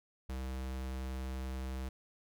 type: tone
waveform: square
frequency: 65.1 Hz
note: C2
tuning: 8 cents flat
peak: -38 dBFS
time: 0.29-1.89 s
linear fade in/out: 5 ms
effects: none